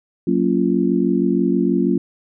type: chord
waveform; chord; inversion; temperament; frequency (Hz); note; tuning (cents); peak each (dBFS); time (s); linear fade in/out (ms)
sine; Gb major seventh; none; just; 185 / 231.2 / 277.5 / 346.9; Gb3 / Bb3 / Db4 / F4; 0 / -14 / +2 / -12; -20; 0.27-1.98; 5
effects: none